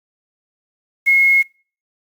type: tone with quantisation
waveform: sine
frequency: 2165 Hz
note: C#7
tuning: 41 cents flat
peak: -9 dBFS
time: 1.06-1.43 s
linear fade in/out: 20 ms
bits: 6
effects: noise-tail reverb RT60 0.4 s tail -25 dB re dry + Opus 48 kbps